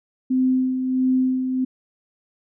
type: tone with tremolo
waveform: sine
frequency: 257.9 Hz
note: C4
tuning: 25 cents flat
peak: -15 dBFS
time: 0.3-1.65 s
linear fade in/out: 10 ms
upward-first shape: sine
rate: 1.5 Hz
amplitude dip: 50%
effects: none